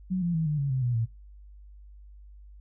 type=tone with pitch steps; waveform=sine; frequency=185 / 172.61 / 161.05 / 150.27 / 140.2 / 130.81 / 122.05 / 113.88 Hz; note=F#3 / F3 / E3 / D3 / C#3 / C3 / B2 / A#2; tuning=0 / -20 / -40 / +40 / +20 / 0 / -20 / -40 cents; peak=-24 dBFS; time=0.1-1.06 s; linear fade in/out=20 ms; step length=120 ms; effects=noise-tail reverb RT60 0.2 s tail -20 dB re dry + added 50 Hz sine -46 dBFS peak until 2.6 s